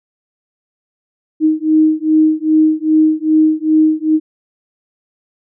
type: beating tone pair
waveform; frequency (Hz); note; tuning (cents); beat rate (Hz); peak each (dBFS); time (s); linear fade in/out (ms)
sine; 311.1 / 313.6; D#4 / D#4; 0 / +14; 2.5; -12; 1.4-4.2; 50
effects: none